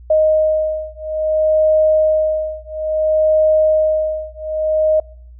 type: beating tone pair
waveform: sine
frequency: 622.3 / 622.89 Hz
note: D#5 / D#5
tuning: 0 / +2 cents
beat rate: 0.59 Hz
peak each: -15 dBFS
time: 0.1-5 s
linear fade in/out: 5 ms
effects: noise-tail reverb RT60 0.6 s tail -25 dB re dry + added 60 Hz sine -36 dBFS peak until 5.39 s